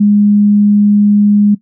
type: tone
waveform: sine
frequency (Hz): 206.1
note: G#3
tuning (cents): -13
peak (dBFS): -5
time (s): 0-1.55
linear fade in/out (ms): 10
effects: noise-tail reverb RT60 0.1 s tail -17 dB re dry